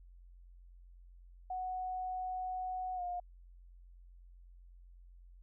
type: tone with pitch glide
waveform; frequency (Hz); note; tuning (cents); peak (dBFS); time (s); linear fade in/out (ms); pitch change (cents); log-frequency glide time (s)
sine; 740 to 711.9; F#5 to F5; 0 to +33; -36; 1.5-3.2; 5; -67; 2.95-3.02
effects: added 44 Hz sine -54 dBFS peak until 5.42 s